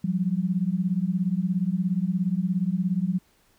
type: beating tone pair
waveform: sine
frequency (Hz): 174.61 / 191.61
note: F3 / G3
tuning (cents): 0 / -39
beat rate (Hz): 17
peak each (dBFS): -25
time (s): 0.04-3.19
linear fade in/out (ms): 5
effects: pink hiss -63 dBFS RMS until 3.58 s